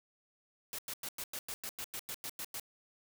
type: noise bursts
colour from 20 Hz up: white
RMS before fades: -41 dBFS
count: 13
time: 0.73-2.597 s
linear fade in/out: 0 ms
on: 55 ms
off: 96 ms
effects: none